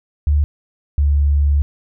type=tone pair in turn; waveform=sine; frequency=73.42 / 71.91 Hz; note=D2 / D2; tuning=0 / -36 cents; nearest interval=unison; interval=36 cents; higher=first; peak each=-11 / -11 dBFS; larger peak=neither; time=0.27-0.44 / 0.98-1.62 s; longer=second; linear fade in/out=0 ms; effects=none